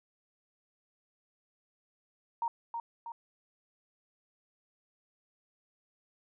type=tone with echo; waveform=sine; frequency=930 Hz; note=A#5; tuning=4 cents flat; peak=-29 dBFS; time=2.42-2.48 s; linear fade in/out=2 ms; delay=320 ms; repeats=2; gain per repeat=-5 dB; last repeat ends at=3.12 s; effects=none